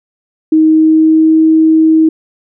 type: tone with pitch glide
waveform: sine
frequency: 314.8 to 318.3 Hz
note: D#4 to D#4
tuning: +20 to +39 cents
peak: -4 dBFS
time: 0.52-2.09 s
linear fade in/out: 5 ms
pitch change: +19 cents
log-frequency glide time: 0.67-1.39 s
effects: none